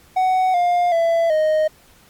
triangle tone with pitch steps, 746 / 706 / 668 / 621 Hz, F#5 / F5 / E5 / D#5, +14 / +19 / +23 / -3 cents, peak -12 dBFS, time 0.16-1.68 s, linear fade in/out 10 ms, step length 380 ms, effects pink hiss -51 dBFS RMS until 2.09 s + MP3 96 kbps

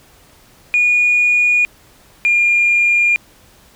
sine tone pair in turn, 2445 / 2410 Hz, D#7 / D7, -31 / +44 cents, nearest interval unison, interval 25 cents, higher first, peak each -9 dBFS, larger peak neither, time 0.74-1.65 / 2.25-3.16 s, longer neither, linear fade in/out 0 ms, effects tanh soft clip ceiling -6 dBFS + pink hiss -48 dBFS RMS until 3.75 s

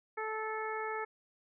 harmonic tone, 436.6 Hz, A4, 13 cents flat, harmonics 1 / 2 / 3 / 4 / 5, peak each -39 / -40 / -41 / -43 / -45 dBFS, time 0.17-1.05 s, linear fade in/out 10 ms, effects none

